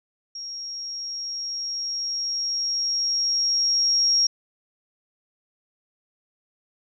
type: tone with level ramp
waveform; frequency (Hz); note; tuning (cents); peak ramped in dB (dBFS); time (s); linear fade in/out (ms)
sine; 5588; F8; 0; -32 to -16; 0.35-4.27; 5
effects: none